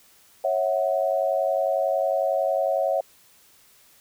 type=tone cluster; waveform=sine; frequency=550 / 650 / 741 Hz; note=C#5 / E5 / F#5; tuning=-14 / -24 / +2 cents; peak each=-24 / -24 / -27 dBFS; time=0.44-3.01 s; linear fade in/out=5 ms; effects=white hiss -56 dBFS RMS until 4 s